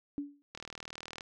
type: tone with exponential decay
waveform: sine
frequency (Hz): 286.6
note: D4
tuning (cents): -42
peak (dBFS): -30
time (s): 0.18-0.42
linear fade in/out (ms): 0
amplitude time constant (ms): 51
type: click train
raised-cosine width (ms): 0.2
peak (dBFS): -25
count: 27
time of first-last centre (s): 0.55-1.208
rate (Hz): 39.5
effects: none